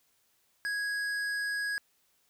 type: tone with hard clipping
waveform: triangle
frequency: 1658 Hz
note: G#6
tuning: 3 cents flat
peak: -32 dBFS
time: 0.65-1.78 s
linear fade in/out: 0 ms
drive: 14 dB
effects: white hiss -71 dBFS RMS until 2.29 s

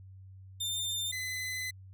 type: tone pair in turn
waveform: sawtooth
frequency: 3603 / 2022 Hz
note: A7 / B6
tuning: +40 / +40 cents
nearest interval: minor seventh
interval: 1000 cents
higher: first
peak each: -29 / -31 dBFS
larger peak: first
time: 0.6-1.12 / 1.12-1.71 s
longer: second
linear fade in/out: 10 ms
effects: added 95 Hz sine -48 dBFS peak until 1.93 s

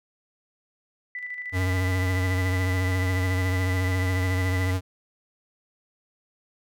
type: tone with tremolo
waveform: sine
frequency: 1985 Hz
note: B6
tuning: 8 cents sharp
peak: -30 dBFS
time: 1.15-4.71 s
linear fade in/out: 2 ms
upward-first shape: square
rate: 13 Hz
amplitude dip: 45%
type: tone with vibrato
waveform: square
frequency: 92.5 Hz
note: F#2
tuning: in tune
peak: -23 dBFS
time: 1.52-4.81 s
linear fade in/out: 50 ms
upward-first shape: sine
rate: 14 Hz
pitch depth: 35 cents each way
effects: none

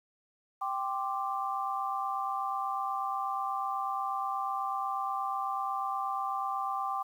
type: chord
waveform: sine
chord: G suspended fourth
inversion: none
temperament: equal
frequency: 784 / 1046.5 / 1174.7 Hz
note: G5 / C6 / D6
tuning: 0 / 0 / 0 cents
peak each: -34 / -37 / -34 dBFS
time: 0.61-7.03 s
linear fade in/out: 10 ms
effects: 10-bit

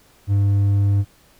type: tone with hard clipping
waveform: sine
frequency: 100.1 Hz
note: G2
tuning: 37 cents sharp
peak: -15 dBFS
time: 0.27-1.05 s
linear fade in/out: 50 ms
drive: 3 dB
effects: pink hiss -54 dBFS RMS until 1.39 s

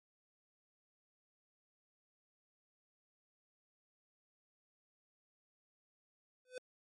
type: tone with exponential growth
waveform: square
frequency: 505 Hz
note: B4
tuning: 39 cents sharp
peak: -40 dBFS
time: 6.45-6.58 s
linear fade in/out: 2 ms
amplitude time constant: 28 ms
effects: MP3 48 kbps

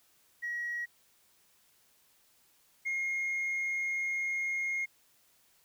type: tone pair in turn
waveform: sine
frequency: 1908 / 2142 Hz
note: A#6 / C7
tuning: +40 / +40 cents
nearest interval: major second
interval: 200 cents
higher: second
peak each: -32 / -28 dBFS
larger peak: second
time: 0.42-0.86 / 2.85-4.86 s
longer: second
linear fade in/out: 20 ms
effects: tanh soft clip ceiling -29 dBFS + white hiss -67 dBFS RMS until 5.64 s

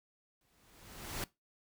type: noise with exponential growth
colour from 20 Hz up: pink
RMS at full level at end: -37 dBFS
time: 0.41-1.24 s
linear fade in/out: 2 ms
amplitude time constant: 180 ms
effects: noise-tail reverb RT60 0.2 s tail -20 dB re dry

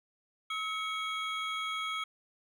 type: tone cluster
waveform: triangle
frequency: 1287 / 2227 / 3292 Hz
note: E6 / C#7 / G#7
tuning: -42 / +7 / -16 cents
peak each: -34 / -37 / -37 dBFS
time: 0.5-2.04 s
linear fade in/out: 5 ms
effects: none

